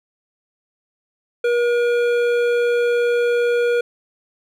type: tone with hard clipping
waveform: triangle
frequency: 478.7 Hz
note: A#4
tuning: 46 cents sharp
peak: -17 dBFS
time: 1.44-3.81 s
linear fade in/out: 5 ms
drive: 15 dB
effects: none

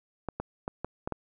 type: clicks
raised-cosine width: 1 ms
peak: -18 dBFS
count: 6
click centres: 0.287 / 0.4 / 0.679 / 0.846 / 1.075 / 1.123 s
effects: none

